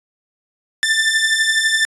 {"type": "beating tone pair", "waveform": "sawtooth", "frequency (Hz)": [1768, 1780], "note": ["A6", "A6"], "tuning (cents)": [8, 20], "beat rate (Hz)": 12, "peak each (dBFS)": [-16, -12], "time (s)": [0.83, 1.85], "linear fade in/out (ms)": 0, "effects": ["resampled to 24000 Hz"]}